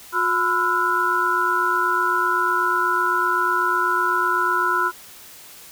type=tone cluster; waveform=sine; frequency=359.5 / 1006 / 1333 / 1441 Hz; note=F#4 / B5 / E6 / F#6; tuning=-50 / +32 / +19 / -46 cents; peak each=-28 / -22 / -22 / -22 dBFS; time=0.12-4.92 s; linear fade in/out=50 ms; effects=white hiss -43 dBFS RMS until 5.71 s